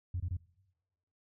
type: tone bursts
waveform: sine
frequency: 89 Hz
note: F2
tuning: 33 cents sharp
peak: -31 dBFS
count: 3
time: 0.14-0.369 s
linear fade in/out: 5 ms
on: 61 ms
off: 23 ms
effects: noise-tail reverb RT60 1.0 s tail -23 dB re dry + tanh soft clip ceiling -28 dBFS